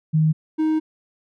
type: tone pair in turn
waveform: sine / triangle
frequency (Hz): 156.6 / 313.2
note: D#3 / D#4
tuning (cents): +11 / +11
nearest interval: octave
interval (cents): 1200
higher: second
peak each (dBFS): -14 / -15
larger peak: first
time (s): 0.13-0.33 / 0.58-0.8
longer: second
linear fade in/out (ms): 20
effects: none